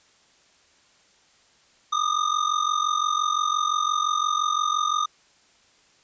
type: ring-modulated tone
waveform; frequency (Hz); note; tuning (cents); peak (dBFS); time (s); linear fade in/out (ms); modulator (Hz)
square; 1219; D#6; -36; -19; 1.92-5.06; 10; 22.9
effects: white hiss -59 dBFS RMS until 6.03 s + resampled to 16000 Hz